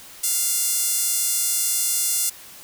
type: tone with high-pass filter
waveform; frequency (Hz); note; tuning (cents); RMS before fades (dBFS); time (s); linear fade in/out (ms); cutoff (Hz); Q
sawtooth; 698.5; F5; 0; -22; 0.23-2.3; 10; 8100; 1.2
effects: white hiss -43 dBFS RMS until 2.63 s